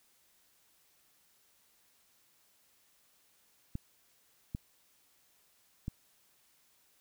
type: clicks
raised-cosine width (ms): 5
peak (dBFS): -24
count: 3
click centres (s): 3.754 / 4.549 / 5.881
effects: white hiss -69 dBFS RMS until 7 s